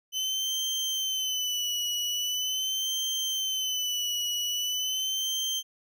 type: tone with vibrato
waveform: 30% pulse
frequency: 3032 Hz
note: F#7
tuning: 42 cents sharp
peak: -25 dBFS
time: 0.12-5.63 s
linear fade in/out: 50 ms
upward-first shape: sine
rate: 0.42 Hz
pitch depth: 60 cents each way
effects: none